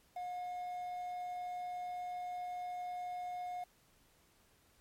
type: tone with quantisation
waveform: triangle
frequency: 719 Hz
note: F#5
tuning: 50 cents flat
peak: -37 dBFS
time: 0.16-3.64 s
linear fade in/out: 5 ms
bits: 10
effects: pink hiss -69 dBFS RMS until 4.8 s + MP3 64 kbps